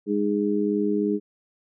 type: harmonic tone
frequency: 103 Hz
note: G#2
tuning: 14 cents flat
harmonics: 2 / 3 / 4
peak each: -25 / -25 / -25 dBFS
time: 0.06-1.2 s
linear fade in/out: 50 ms
effects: none